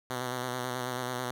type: tone with vibrato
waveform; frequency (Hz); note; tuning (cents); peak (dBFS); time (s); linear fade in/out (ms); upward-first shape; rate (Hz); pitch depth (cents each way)
5% pulse; 125.4; B2; +27; -21; 0.1-1.31; 2; square; 9.2; 32
effects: none